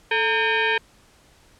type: tone with frequency modulation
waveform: sine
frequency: 440 Hz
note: A4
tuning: in tune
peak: -18 dBFS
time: 0.11-0.78 s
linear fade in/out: 5 ms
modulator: 680 Hz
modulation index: 3.8
effects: pink hiss -55 dBFS RMS until 1.59 s + low-pass 10000 Hz 12 dB/octave